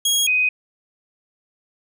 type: tone pair in turn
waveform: 20% pulse / sine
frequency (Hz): 3295 / 2504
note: G#7 / D#7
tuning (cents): -14 / +10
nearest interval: perfect fourth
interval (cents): 476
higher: first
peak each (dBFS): -11 / -15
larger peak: first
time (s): 0.05-0.27 / 0.27-0.49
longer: neither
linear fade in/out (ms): 5
effects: none